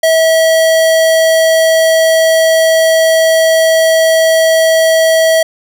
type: tone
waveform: square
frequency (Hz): 647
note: E5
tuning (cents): -32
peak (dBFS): -7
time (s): 0.03-5.43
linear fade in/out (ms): 5
effects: none